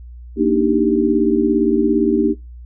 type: chord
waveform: sine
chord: Eb major seventh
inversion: second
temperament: equal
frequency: 233.1 / 293.7 / 311.1 / 392 Hz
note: Bb3 / D4 / Eb4 / G4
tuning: 0 / 0 / 0 / 0 cents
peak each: -18 dBFS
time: 0.36-2.35 s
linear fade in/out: 50 ms
effects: noise-tail reverb RT60 0.2 s tail -21 dB re dry + added 60 Hz sine -33 dBFS peak until 2.65 s